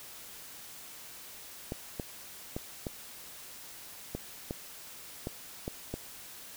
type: clicks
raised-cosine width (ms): 2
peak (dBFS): -21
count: 9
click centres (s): 1.721 / 1.998 / 2.565 / 2.868 / 4.15 / 4.509 / 5.271 / 5.679 / 5.94
effects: white hiss -48 dBFS RMS until 6.56 s